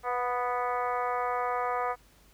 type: harmonic tone with a mistuned harmonic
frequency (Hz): 246.9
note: B3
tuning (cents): 0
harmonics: 2 / 3 / 4 / 5 / 6 / 7 / 8 / 9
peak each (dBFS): -34 / -32 / -34 / -33 / -44 / -44 / -44 / -46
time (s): 0.03-1.96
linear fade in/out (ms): 50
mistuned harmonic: 3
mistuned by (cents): -20
effects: added 50 Hz sine -61 dBFS peak until 2.33 s + pink hiss -61 dBFS RMS until 2.33 s